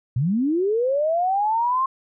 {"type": "linear sweep", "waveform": "sine", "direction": "up", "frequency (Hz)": [111.5, 1075], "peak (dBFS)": -18, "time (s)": [0.16, 1.86], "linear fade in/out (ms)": 5, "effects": []}